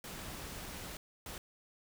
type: noise bursts at uneven times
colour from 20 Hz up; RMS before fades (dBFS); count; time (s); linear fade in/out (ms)
pink; -45; 2; 0.04-0.97 / 1.26-1.38; 2
effects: none